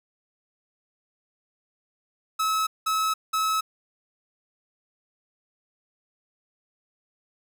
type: tone bursts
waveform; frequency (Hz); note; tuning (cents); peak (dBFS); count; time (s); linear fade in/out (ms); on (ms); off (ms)
45% pulse; 1292; E6; -35; -22; 3; 2.39-3.61; 10; 280; 190
effects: none